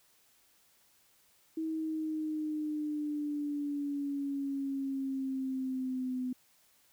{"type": "exponential sweep", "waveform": "sine", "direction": "down", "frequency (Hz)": [320.9, 252.3], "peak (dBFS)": -32, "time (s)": [1.57, 6.33], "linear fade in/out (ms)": 5, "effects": ["white hiss -67 dBFS RMS until 6.92 s"]}